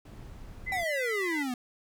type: noise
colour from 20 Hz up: brown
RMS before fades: -45 dBFS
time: 0.05-0.84 s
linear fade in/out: 5 ms
type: tone with vibrato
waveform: sine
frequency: 2000 Hz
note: B6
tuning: 21 cents sharp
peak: -31 dBFS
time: 0.66-1.44 s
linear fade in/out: 20 ms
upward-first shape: sine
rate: 8.7 Hz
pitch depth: 37 cents each way
type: exponential sweep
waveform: square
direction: down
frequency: 784 to 240 Hz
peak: -31 dBFS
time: 0.72-1.54 s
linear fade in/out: 2 ms
effects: none